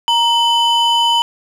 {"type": "ring-modulated tone", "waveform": "triangle", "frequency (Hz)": 1975.5, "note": "B6", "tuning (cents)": 0, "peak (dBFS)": -6, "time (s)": [0.08, 1.22], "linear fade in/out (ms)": 0, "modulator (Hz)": 1040, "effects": []}